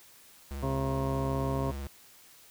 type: tone with vibrato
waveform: square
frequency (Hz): 69.3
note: C#2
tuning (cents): 0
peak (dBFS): -36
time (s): 0.51-1.87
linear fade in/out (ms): 0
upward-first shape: triangle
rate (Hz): 18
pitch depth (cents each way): 52
type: harmonic tone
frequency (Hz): 134.8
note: C#3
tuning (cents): -48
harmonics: 1 / 2 / 3 / 4 / 5 / 7 / 8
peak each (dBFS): -32 / -35 / -37 / -38 / -39 / -40 / -41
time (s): 0.62-1.72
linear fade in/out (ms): 20
effects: white hiss -56 dBFS RMS until 2.5 s